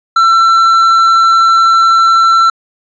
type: tone with tanh clipping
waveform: sine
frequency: 1344 Hz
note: E6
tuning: 33 cents sharp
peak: -6 dBFS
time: 0.16-2.5 s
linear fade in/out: 5 ms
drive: 7 dB
effects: resampled to 16000 Hz